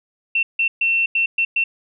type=tone bursts at uneven times; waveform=sine; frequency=2700 Hz; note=E7; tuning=41 cents sharp; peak=-15 dBFS; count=6; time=0.35-0.43 / 0.59-0.68 / 0.81-1.06 / 1.15-1.26 / 1.38-1.45 / 1.56-1.64 s; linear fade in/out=5 ms; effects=none